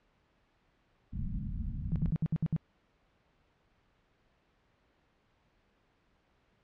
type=low-pass noise; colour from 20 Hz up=pink; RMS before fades=-36 dBFS; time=1.12-2.11 s; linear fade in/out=10 ms; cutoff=220 Hz; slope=48 dB/octave
type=tone bursts; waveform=sine; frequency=160 Hz; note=D#3; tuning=49 cents sharp; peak=-26 dBFS; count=7; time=1.92-2.564 s; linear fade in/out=0 ms; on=38 ms; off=63 ms
effects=pink hiss -71 dBFS RMS until 6.63 s + low-pass 3000 Hz 12 dB/octave